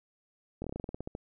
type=slowing click train; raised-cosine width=2 ms; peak=-24 dBFS; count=13; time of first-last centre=0.62-1.151 s; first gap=22 ms; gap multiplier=1.12; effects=none